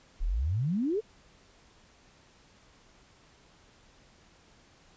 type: exponential sweep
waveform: sine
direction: up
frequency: 32.68 to 463.1 Hz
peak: -26 dBFS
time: 0.2-1.01 s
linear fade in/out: 20 ms
effects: pink hiss -60 dBFS RMS until 4.96 s + resampled to 16000 Hz